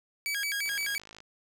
sawtooth tone with vibrato, 1936 Hz, B6, 35 cents flat, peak -26 dBFS, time 0.26-0.98 s, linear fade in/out 0 ms, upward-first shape square, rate 5.8 Hz, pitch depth 290 cents each way
click train, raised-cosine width 0.2 ms, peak -30 dBFS, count 30, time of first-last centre 0.66-1.204 s, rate 53.3 Hz
effects none

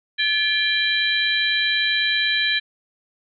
harmonic tone with a mistuned harmonic, 791 Hz, G5, 15 cents sharp, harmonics 2 / 3 / 4 / 5, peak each -22 / -25 / -24 / -23 dBFS, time 0.18-2.6 s, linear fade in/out 20 ms, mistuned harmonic 2, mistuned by +150 cents, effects none

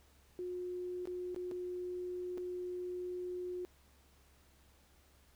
sine tone with dropouts, 359.9 Hz, F#4, 48 cents flat, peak -38 dBFS, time 0.39-3.65 s, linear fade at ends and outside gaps 0 ms, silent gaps 1.055-1.073 / 1.346-1.362 / 1.513-1.518 / 2.375-2.38 s, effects added 69 Hz sine -66 dBFS peak until 5.35 s + pink hiss -68 dBFS RMS until 5.35 s

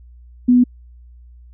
sine tone, 246.9 Hz, B3, in tune, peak -8 dBFS, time 0.48-0.64 s, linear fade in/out 10 ms, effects added 60 Hz sine -40 dBFS peak until 1.53 s

